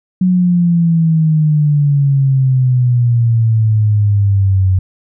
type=exponential sweep; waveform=sine; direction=down; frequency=185 to 92.5 Hz; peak=-8 dBFS; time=0.21-4.79 s; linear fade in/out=5 ms; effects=none